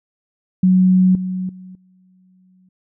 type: tone with level steps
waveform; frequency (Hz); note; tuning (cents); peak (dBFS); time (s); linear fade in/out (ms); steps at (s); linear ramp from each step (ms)
sine; 185; F#3; 0; -9 / -20 / -34 / -50; 0.63-2.69; 5; 1.15 / 1.49 / 1.75; 2
effects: none